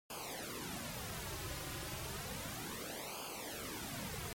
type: noise with flanger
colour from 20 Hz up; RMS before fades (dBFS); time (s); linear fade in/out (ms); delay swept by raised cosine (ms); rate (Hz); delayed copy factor
pink; -44; 0.1-4.33; 2; 0.52 to 4.52; 0.32; -0.95
effects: MP3 64 kbps